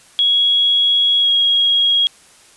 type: tone with pitch glide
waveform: sine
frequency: 3328 to 3292 Hz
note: G#7 to G#7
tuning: +3 to -16 cents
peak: -11 dBFS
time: 0.19-2.07 s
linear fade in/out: 0 ms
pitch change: -19 cents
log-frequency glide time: 1.2-1.28 s
effects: white hiss -47 dBFS RMS until 2.56 s + resampled to 24000 Hz